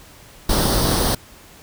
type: noise with comb filter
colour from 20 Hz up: pink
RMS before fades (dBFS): -18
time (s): 0.49-1.15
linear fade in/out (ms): 5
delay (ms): 0.21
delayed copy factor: +0.65
effects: pink hiss -45 dBFS RMS until 1.62 s